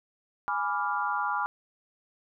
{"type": "chord", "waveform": "sine", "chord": "G# diminished seventh", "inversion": "none", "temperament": "equal", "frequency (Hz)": [830.6, 987.8, 1174.7, 1396.9], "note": ["G#5", "B5", "D6", "F6"], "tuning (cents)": [0, 0, 0, 0], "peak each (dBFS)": -32, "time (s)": [0.48, 1.46], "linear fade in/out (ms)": 0, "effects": []}